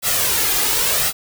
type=noise with flanger; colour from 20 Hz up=white; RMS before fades=-18 dBFS; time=0.02-1.13 s; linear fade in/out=50 ms; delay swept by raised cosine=1.5 to 2.48 ms; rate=0.91 Hz; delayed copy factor=+0.55; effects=none